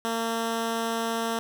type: tone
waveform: 10% pulse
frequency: 228.2 Hz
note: A#3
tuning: 37 cents flat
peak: -18 dBFS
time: 0.05-1.39 s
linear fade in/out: 0 ms
effects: none